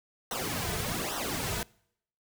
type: noise with flanger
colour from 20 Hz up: pink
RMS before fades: -33 dBFS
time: 0.31-1.63 s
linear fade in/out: 2 ms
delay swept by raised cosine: 0.42 to 3.72 ms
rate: 1.2 Hz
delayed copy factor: -0.85
effects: noise-tail reverb RT60 0.7 s tail -25 dB re dry